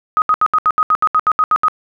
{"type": "tone bursts", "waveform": "sine", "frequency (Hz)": 1256, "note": "D#6", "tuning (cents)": 16, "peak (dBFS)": -9, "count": 13, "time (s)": [0.17, 1.683], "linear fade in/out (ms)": 0, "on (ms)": 49, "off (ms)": 73, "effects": []}